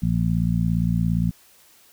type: harmonic tone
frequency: 57.4 Hz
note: A#1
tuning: 26 cents flat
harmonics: 1 / 2 / 3 / 4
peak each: -27 / -24 / -21 / -28 dBFS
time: 0.02-1.31 s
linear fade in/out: 10 ms
effects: white hiss -54 dBFS RMS until 1.92 s